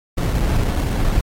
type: noise with sample-and-hold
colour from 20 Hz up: brown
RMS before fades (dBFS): -18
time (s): 0.17-1.21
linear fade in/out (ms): 10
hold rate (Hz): 2450
effects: AAC 48 kbps